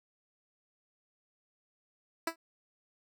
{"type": "tone with exponential decay", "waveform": "10% pulse", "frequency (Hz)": 329.6, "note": "E4", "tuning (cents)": 0, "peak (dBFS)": -19, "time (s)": [2.27, 2.36], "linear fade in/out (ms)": 5, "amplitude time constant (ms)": 18, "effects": []}